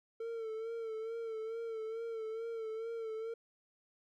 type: tone with vibrato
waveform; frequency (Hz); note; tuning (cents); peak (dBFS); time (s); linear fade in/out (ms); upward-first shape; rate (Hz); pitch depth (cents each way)
triangle; 450.1; A4; +39; -36; 0.2-3.34; 5; sine; 2.3; 46
effects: none